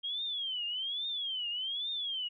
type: tone with vibrato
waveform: sine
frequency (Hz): 3209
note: G7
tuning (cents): +40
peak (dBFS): -33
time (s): 0.03-2.29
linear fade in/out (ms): 20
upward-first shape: triangle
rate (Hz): 1.2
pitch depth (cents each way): 240
effects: none